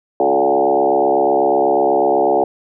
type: tone with frequency modulation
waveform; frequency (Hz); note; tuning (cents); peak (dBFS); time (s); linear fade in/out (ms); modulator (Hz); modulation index
sine; 573; D5; -43; -11; 0.2-2.44; 2; 68.1; 3.6
effects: none